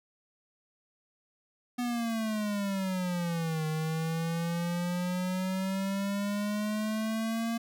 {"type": "exponential two-way sweep", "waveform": "square", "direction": "down then up", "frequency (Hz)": [246.9, 155.56, 231.7], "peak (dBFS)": -30, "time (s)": [1.78, 7.58], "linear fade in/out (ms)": 10, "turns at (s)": 3.66, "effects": []}